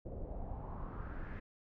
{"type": "noise with low-pass filter sweep", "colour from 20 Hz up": "brown", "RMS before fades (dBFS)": -43, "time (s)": [0.05, 1.4], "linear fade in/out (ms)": 10, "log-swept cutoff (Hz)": [510, 1900], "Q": 3.3, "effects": []}